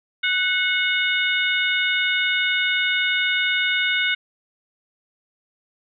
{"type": "harmonic tone with a mistuned harmonic", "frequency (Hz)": 728, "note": "F#5", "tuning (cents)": -28, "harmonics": [2, 3, 4, 5], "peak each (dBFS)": [-23, -22, -26, -26], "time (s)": [0.23, 4.15], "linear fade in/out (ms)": 10, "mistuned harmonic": 2, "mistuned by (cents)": 37, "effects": []}